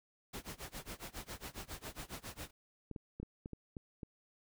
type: noise with tremolo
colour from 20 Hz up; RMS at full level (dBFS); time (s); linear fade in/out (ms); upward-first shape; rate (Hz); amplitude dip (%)
pink; -44; 0.33-2.51; 10; sine; 7.3; 95
type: clicks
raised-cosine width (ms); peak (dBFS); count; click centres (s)
3; -31; 8; 2.913 / 2.962 / 3.2 / 3.23 / 3.459 / 3.533 / 3.768 / 4.032
effects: none